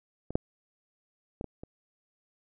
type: clicks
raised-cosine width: 2 ms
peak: -25 / -10 / -21 / -24 / -28 dBFS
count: 5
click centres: 0.306 / 0.355 / 1.411 / 1.443 / 1.635 s
effects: none